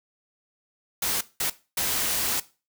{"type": "noise bursts at uneven times", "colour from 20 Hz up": "white", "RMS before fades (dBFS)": -26, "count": 3, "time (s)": [[1.02, 1.21], [1.4, 1.5], [1.77, 2.4]], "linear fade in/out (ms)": 5, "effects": ["noise-tail reverb RT60 0.3 s tail -17 dB re dry"]}